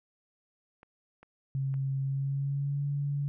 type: clicks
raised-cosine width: 0.5 ms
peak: -37 dBFS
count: 3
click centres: 0.831 / 1.23 / 1.741 s
type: tone with pitch glide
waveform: sine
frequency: 135.5 to 142.57 Hz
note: C#3 to C#3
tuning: -39 to +49 cents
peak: -28 dBFS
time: 1.55-3.28 s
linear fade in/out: 0 ms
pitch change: +88 cents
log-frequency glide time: 2.01-2.84 s
effects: none